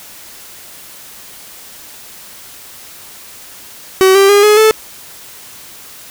45% pulse tone with pitch steps, 379.1 / 392.7 / 406.8 / 421.4 / 436.5 Hz, F#4 / G4 / G#4 / G#4 / A4, +42 / +3 / -36 / +25 / -14 cents, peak -5 dBFS, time 4.01-4.71 s, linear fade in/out 0 ms, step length 140 ms, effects white hiss -35 dBFS RMS until 6.1 s

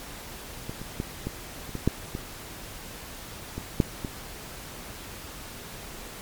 clicks, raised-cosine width 3 ms, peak -20 / -23 / -15 / -16 / -26 / -18 / -7 / -18 / -19 / -6 / -17 dBFS, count 11, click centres 0.695 / 0.816 / 1.001 / 1.27 / 1.693 / 1.753 / 1.876 / 2.151 / 3.58 / 3.802 / 4.048 s, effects pink hiss -41 dBFS RMS until 6.21 s + MP3 96 kbps

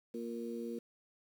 harmonic tone, 116.9 Hz, A#2, 5 cents sharp, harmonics 2 / 3 / 4, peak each -41 / -44 / -43 dBFS, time 0.14-0.79 s, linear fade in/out 5 ms, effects 10-bit

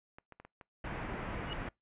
clicks, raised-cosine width 0.5 ms, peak -35 dBFS, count 5, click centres 0.185 / 0.323 / 0.4 / 0.45 / 0.612 s
pink low-pass noise, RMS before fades -40 dBFS, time 0.84-1.69 s, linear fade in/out 5 ms, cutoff 2400 Hz, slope 24 dB/octave
sine tone with exponential growth, 2897 Hz, F#7, 37 cents flat, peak -35 dBFS, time 1.44-1.53 s, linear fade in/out 0 ms, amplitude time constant 18 ms
effects noise-tail reverb RT60 0.2 s tail -25 dB re dry + resampled to 8000 Hz

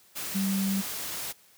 sine tone in noise, 194.6 Hz, G3, 12 cents flat, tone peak -25 dBFS, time 0.34-0.82 s, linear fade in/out 20 ms, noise white, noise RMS -35 dBFS, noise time 0.15-1.33 s, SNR +7 dB, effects white hiss -59 dBFS RMS until 1.57 s + high-pass 60 Hz 12 dB/octave

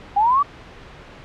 sine linear sweep, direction up, 784 to 1174.7 Hz, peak -13 dBFS, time 0.16-0.43 s, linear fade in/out 10 ms, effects pink hiss -41 dBFS RMS until 1.24 s + low-pass 3000 Hz 12 dB/octave

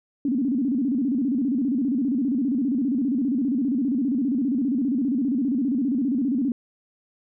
sine tone with vibrato, 259.2 Hz, C4, 16 cents flat, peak -20 dBFS, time 0.25-6.52 s, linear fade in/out 2 ms, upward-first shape square, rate 15 Hz, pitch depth 160 cents each way, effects none

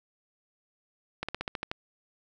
slowing click train, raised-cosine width 0.3 ms, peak -16 dBFS, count 8, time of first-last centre 1.23-1.715 s, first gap 56 ms, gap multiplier 1.07, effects none

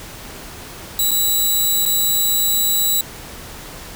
10% pulse tone with dropouts, 3916 Hz, B7, 15 cents flat, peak -7 dBFS, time 0.99-3.01 s, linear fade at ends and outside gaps 2 ms, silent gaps 1.109-1.115 / 1.854-1.861 s, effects pink hiss -35 dBFS RMS until 3.95 s

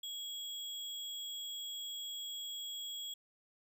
sine tone with sample-and-hold, 3322 Hz, G#7, in tune, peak -40 dBFS, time 0.03-3.14 s, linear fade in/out 5 ms, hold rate 11025 Hz, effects resampled to 32000 Hz

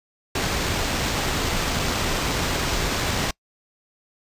pink noise with sample-and-hold, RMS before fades -24 dBFS, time 0.35-3.31 s, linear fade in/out 5 ms, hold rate 11025 Hz, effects noise-tail reverb RT60 0.1 s tail -26 dB re dry + resampled to 32000 Hz

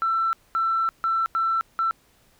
sine tone bursts at uneven times, 1338 Hz, E6, 25 cents sharp, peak -19 dBFS, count 5, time 0.02-0.33 / 0.55-0.89 / 1.04-1.26 / 1.35-1.61 / 1.79-1.91 s, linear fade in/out 0 ms, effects tanh soft clip ceiling -15 dBFS + pink hiss -60 dBFS RMS until 2.39 s

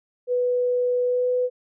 sine tone with pitch glide, 493.9 to 498.5 Hz, B4 to B4, 0 to +16 cents, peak -19 dBFS, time 0.27-1.5 s, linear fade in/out 50 ms, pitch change +16 cents, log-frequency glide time 1.05-1.28 s, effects none

